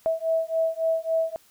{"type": "beating tone pair", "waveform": "sine", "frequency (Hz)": [649, 652.6], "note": ["E5", "E5"], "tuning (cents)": [-27, -18], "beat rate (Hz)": 3.6, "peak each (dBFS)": -25, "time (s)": [0.06, 1.36], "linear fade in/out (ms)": 0, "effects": ["white hiss -58 dBFS RMS until 1.5 s"]}